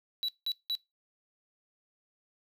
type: tone bursts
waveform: triangle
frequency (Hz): 3930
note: B7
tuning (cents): -9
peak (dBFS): -28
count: 3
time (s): 0.23-0.752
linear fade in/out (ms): 0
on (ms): 54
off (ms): 180
effects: noise-tail reverb RT60 0.2 s tail -21 dB re dry